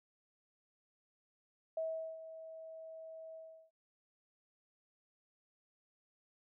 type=tone with ADSR envelope; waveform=sine; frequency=645 Hz; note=E5; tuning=38 cents flat; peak=-34 dBFS; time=1.77-3.71 s; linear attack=4 ms; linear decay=400 ms; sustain=-13 dB; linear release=360 ms; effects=none